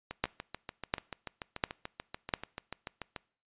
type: two click trains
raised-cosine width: 0.3 ms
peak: -11 / -22 dBFS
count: 4 / 22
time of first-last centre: 0.24-2.338 / 0.11-3.162 s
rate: 1.43 / 6.88 Hz
effects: noise-tail reverb RT60 0.5 s tail -23 dB re dry + resampled to 8000 Hz